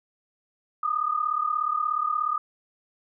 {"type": "tone pair together", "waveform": "sine", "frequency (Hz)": [1207.7, 1244.5], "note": ["D6", "D#6"], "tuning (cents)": [48, 0], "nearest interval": "minor second", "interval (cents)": 52, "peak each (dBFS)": -26, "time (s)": [0.83, 2.38], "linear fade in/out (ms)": 5, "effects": []}